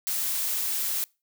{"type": "noise", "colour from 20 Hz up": "blue", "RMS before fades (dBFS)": -28, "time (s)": [0.07, 1.04], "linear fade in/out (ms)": 0, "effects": ["noise-tail reverb RT60 0.3 s tail -26 dB re dry"]}